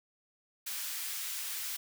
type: high-pass noise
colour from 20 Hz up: white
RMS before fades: -38 dBFS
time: 0.66-1.77 s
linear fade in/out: 10 ms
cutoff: 1500 Hz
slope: 12 dB/octave
effects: none